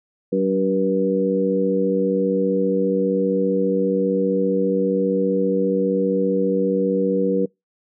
harmonic tone with a mistuned harmonic, 95 Hz, F#2, 46 cents sharp, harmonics 2 / 3 / 4 / 5, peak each -22 / -24 / -25 / -20 dBFS, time 0.32-7.46 s, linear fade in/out 10 ms, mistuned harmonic 5, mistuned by +22 cents, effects noise-tail reverb RT60 0.2 s tail -26 dB re dry

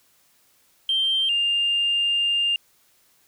sine tone pair in turn, 3147 / 2804 Hz, G7 / F7, +6 / +6 cents, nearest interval major second, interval 200 cents, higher first, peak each -18 dBFS, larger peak neither, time 0.89-1.29 / 1.29-2.56 s, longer second, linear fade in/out 2 ms, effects tanh soft clip ceiling -14 dBFS + white hiss -61 dBFS RMS until 3.27 s

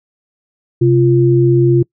sine tone pair together, 130.69 / 346.3 Hz, C3 / F4, -2 / -15 cents, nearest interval octave + perfect fourth, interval 1687 cents, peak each -10 dBFS, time 0.81-1.83 s, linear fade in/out 10 ms, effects noise-tail reverb RT60 0.1 s tail -25 dB re dry

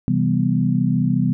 sine chord, C major seventh, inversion none, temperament equal, 130.81 / 164.81 / 196 / 246.9 Hz, C3 / E3 / G3 / B3, 0 / 0 / 0 / 0 cents, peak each -21 dBFS, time 0.08-1.33 s, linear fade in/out 0 ms, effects none

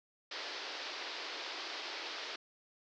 white band-pass noise, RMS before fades -43 dBFS, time 0.31-2.36 s, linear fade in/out 5 ms, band 300 to 5100 Hz, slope 48 dB/octave, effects none

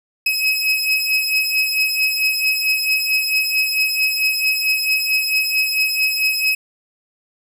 30% pulse beating tone pair, 2553 / 2557.5 Hz, D#7 / D#7, +44 / +47 cents, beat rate 4.5 Hz, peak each -18 / -15 dBFS, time 0.26-6.55 s, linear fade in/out 5 ms, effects none

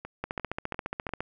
two click trains, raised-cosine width 0.5 ms, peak -23 / -16 dBFS, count 4 / 15, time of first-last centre 0.05-1.092 / 0.24-1.206 s, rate 2.88 / 14.5 Hz, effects none

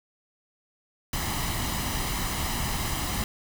pink noise with comb filter, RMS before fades -29 dBFS, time 1.13-3.24 s, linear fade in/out 2 ms, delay 1 ms, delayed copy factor +0.55, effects none

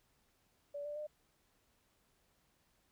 sine tone with pitch steps, 576 / 589.1 / 602.5 Hz, D5 / D5 / D5, -34 / +5 / +44 cents, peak -40 dBFS, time 0.74-1.07 s, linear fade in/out 10 ms, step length 110 ms, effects pink hiss -75 dBFS RMS until 2.91 s

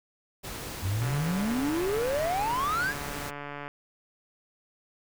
pink noise, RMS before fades -38 dBFS, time 0.43-3.31 s, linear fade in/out 20 ms
triangle exponential sweep, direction up, 87.31 to 1716 Hz, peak -24 dBFS, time 0.81-2.94 s, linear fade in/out 50 ms
click train, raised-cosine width 0.5 ms, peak -23 dBFS, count 384, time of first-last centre 1.02-3.68 s, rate 144 Hz
effects none

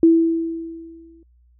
sine tone with exponential decay, 329.6 Hz, E4, in tune, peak -7 dBFS, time 0.03-1.23 s, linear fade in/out 2 ms, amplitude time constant 260 ms, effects noise-tail reverb RT60 0.1 s tail -26 dB re dry + added 60 Hz sine -52 dBFS peak until 1.59 s

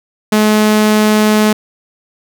sawtooth tone, 213.5 Hz, G#3, 48 cents sharp, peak -4 dBFS, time 0.32-1.53 s, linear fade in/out 5 ms, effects none

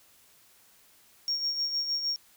triangle tone with tremolo, 5550 Hz, F8, 12 cents flat, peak -23 dBFS, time 1.28-2.16 s, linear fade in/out 0 ms, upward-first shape sine, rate 6.5 Hz, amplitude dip 60%, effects tanh soft clip ceiling -22 dBFS + white hiss -60 dBFS RMS until 2.36 s

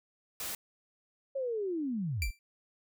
white noise, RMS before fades -38 dBFS, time 0.4-0.55 s, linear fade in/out 2 ms
sine linear sweep, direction down, 554.4 to 31.29 Hz, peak -31 dBFS, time 1.35-2.31 s, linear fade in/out 10 ms
sawtooth tone with exponential decay, 2349 Hz, D7, in tune, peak -26 dBFS, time 2.22-2.39 s, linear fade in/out 1 ms, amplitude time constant 35 ms
effects none

